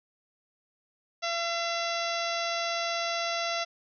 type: harmonic tone with a mistuned harmonic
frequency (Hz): 679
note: F5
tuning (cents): -49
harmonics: 1 / 2 / 3 / 4 / 5 / 6 / 7 / 8 / 9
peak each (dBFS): -32 / -35 / -37 / -38 / -39 / -40 / -40 / -41 / -42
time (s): 1.22-3.65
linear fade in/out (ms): 20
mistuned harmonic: 6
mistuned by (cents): -42
effects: none